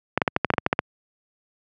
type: clicks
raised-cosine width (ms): 0.5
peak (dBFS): -3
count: 11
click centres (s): 0.176 / 0.218 / 0.278 / 0.364 / 0.447 / 0.503 / 0.538 / 0.582 / 0.664 / 0.729 / 0.791
effects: high-pass 100 Hz 12 dB/octave